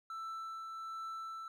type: tone with tremolo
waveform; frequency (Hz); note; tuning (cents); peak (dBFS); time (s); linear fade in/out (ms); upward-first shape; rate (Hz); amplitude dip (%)
triangle; 1327; E6; +11; -38; 0.1-1.48; 2; triangle; 1.3; 30
effects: none